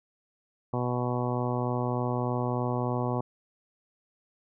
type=harmonic tone; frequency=123.3 Hz; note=B2; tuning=2 cents flat; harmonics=1 / 2 / 3 / 4 / 5 / 6 / 7 / 8 / 9; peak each=-30 / -33 / -35 / -36 / -37 / -38 / -38 / -39 / -40 dBFS; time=0.73-3.21 s; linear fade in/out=5 ms; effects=none